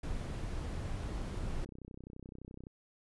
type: noise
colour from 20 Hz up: brown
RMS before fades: -38 dBFS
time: 0.03-1.65 s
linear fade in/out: 5 ms
type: click train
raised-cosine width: 3 ms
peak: -35 dBFS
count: 52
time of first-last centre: 1.06-2.669 s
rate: 31.7 Hz
effects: resampled to 24000 Hz